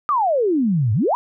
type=exponential two-way sweep; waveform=sine; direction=down then up; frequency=1246 to 100 to 1038 Hz; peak=-15 dBFS; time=0.09-1.15 s; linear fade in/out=0 ms; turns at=0.93 s; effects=none